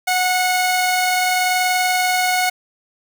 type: tone pair together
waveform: sawtooth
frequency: 733.9 / 2181 Hz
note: F#5 / C#7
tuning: -14 / -29 cents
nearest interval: octave + perfect fifth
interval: 1885 cents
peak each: -13 / -18 dBFS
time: 0.07-2.5 s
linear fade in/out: 10 ms
effects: 7-bit